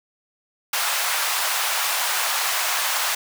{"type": "high-pass noise", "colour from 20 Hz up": "pink", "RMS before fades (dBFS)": -23, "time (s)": [0.73, 3.15], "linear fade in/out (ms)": 5, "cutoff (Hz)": 780, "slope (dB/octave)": 24, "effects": []}